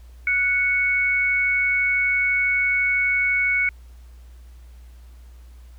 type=tone pair together; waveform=sine; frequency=1475 / 2217 Hz; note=F#6 / C#7; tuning=-6 / 0 cents; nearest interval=perfect fifth; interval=706 cents; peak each=-26 / -18 dBFS; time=0.27-3.69 s; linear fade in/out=2 ms; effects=added 60 Hz sine -41 dBFS peak until 5.78 s + pink hiss -59 dBFS RMS until 5.78 s